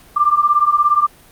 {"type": "beating tone pair", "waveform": "sine", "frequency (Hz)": [1174.7, 1191.7], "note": ["D6", "D6"], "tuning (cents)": [0, 25], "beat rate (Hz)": 17, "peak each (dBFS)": [-15, -13], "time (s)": [0.16, 1.07], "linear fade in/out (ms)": 10, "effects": ["pink hiss -46 dBFS RMS until 1.31 s", "Opus 48 kbps"]}